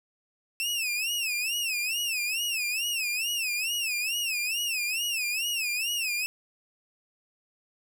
sawtooth tone with vibrato, 2637 Hz, E7, in tune, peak -24 dBFS, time 0.6-6.26 s, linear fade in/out 0 ms, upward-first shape sine, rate 2.3 Hz, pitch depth 170 cents each way, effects none

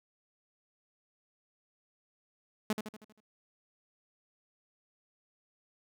sawtooth tone with echo, 214.4 Hz, A3, 45 cents flat, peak -24 dBFS, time 2.7-2.73 s, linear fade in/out 2 ms, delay 79 ms, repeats 6, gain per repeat -6 dB, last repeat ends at 3.204 s, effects none

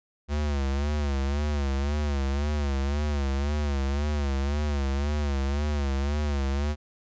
square tone with vibrato, 71.2 Hz, C#2, 47 cents sharp, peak -25 dBFS, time 0.28-6.76 s, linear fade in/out 50 ms, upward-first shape sine, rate 1.9 Hz, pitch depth 87 cents each way, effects resampled to 16000 Hz

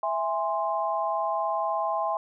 sine chord, E augmented, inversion none, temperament equal with one note detuned, 659.3 / 823.4 / 1046.5 Hz, E5 / G#5 / B#5, 0 / -15 / 0 cents, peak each -29 dBFS, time 0.03-2.17 s, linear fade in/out 2 ms, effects none

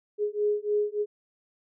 sine beating tone pair, 415.3 / 418.7 Hz, G#4 / G#4, 0 / +14 cents, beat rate 3.4 Hz, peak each -27 dBFS, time 0.18-1.06 s, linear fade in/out 50 ms, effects none

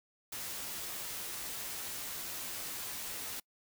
white noise with comb filter, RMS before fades -41 dBFS, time 0.32-3.4 s, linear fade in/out 5 ms, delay 13 ms, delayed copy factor -0.5, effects noise-tail reverb RT60 0.1 s tail -26 dB re dry

